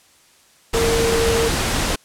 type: tone in noise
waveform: sine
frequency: 459.3 Hz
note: A#4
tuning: 26 cents flat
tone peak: -17 dBFS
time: 0.74-1.49 s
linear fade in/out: 10 ms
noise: pink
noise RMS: -20 dBFS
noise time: 0.73-1.96 s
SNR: 0 dB
effects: white hiss -53 dBFS RMS until 2.04 s + low-pass 10000 Hz 12 dB/octave